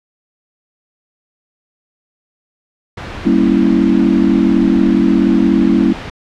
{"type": "noise", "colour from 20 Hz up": "pink", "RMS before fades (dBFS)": -26, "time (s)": [2.97, 6.1], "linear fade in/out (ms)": 5}
{"type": "chord", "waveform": "sine", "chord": "G diminished seventh", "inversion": "none", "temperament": "equal", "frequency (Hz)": [196, 233.1, 277.2, 329.6], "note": ["G3", "Bb3", "Db4", "Fb4"], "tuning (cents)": [0, 0, 0, 0], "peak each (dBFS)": -14, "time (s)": [3.25, 5.93], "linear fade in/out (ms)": 10}
{"effects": ["low-pass 3000 Hz 12 dB/octave"]}